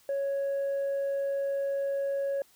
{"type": "tone", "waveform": "sine", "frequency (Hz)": 554.4, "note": "C#5", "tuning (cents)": 0, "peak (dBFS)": -25, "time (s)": [0.09, 2.42], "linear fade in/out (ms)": 2, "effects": ["tanh soft clip ceiling -26 dBFS", "white hiss -62 dBFS RMS until 2.55 s"]}